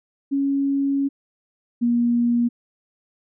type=tone pair in turn; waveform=sine; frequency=277.2 / 238.1 Hz; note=C#4 / A#3; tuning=0 / +37 cents; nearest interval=minor third; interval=263 cents; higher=first; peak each=-18 / -16 dBFS; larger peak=second; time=0.31-1.09 / 1.81-2.49 s; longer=first; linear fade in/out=20 ms; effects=none